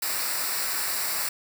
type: noise with comb filter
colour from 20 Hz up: white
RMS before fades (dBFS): -28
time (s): 0.02-1.29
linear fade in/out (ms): 5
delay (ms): 0.31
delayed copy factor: -0.7
effects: none